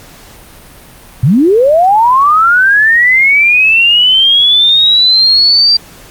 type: linear sweep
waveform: sine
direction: up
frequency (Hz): 107.2 to 4726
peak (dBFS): -4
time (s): 1.23-5.77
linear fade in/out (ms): 5
effects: pink hiss -36 dBFS RMS until 6.1 s + Opus 48 kbps